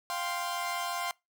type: chord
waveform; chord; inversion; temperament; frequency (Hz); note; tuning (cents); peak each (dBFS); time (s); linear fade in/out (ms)
sawtooth; F suspended second; none; equal; 698.5 / 784 / 1046.5; F5 / G5 / C6; 0 / 0 / 0; -32 / -36 / -31; 0.1-1.11; 0
effects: noise-tail reverb RT60 0.2 s tail -23 dB re dry